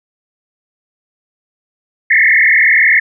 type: tone with frequency modulation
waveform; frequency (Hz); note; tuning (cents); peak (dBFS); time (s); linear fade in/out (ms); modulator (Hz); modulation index
sine; 1975.5; B6; 0; -6; 2.1-3; 10; 39.7; 5.7
effects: none